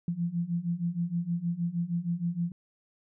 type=beating tone pair; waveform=sine; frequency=168.2 / 174.6 Hz; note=E3 / F3; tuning=+35 / 0 cents; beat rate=6.4 Hz; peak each=-32 / -30 dBFS; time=0.08-2.52 s; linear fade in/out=2 ms; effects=none